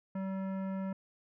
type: tone with hard clipping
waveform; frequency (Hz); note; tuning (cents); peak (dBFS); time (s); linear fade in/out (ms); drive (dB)
sine; 191.7; G3; -38; -36; 0.15-0.93; 5; 16
effects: low-pass 2000 Hz 12 dB/octave